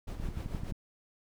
brown noise with tremolo, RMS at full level -37 dBFS, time 0.07-0.72 s, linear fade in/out 10 ms, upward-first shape sine, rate 6.8 Hz, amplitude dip 55%
click train, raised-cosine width 5 ms, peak -25 dBFS, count 7, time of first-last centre 0.2-0.722 s, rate 11.5 Hz
effects none

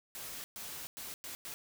white noise bursts at uneven times, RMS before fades -44 dBFS, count 5, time 0.15-0.44 / 0.56-0.87 / 0.97-1.14 / 1.24-1.35 / 1.45-1.54 s, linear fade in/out 0 ms, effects none

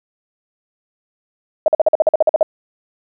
sine tone bursts, 626 Hz, D#5, 10 cents sharp, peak -7 dBFS, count 12, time 1.66-2.429 s, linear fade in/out 2 ms, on 21 ms, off 47 ms, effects none

